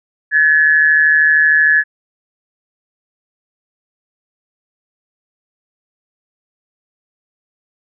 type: tone with amplitude modulation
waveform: sine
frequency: 1707 Hz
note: G#6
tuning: 47 cents sharp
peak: -5 dBFS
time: 0.31-1.84 s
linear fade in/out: 50 ms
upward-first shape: sine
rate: 153 Hz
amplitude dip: 65%
effects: none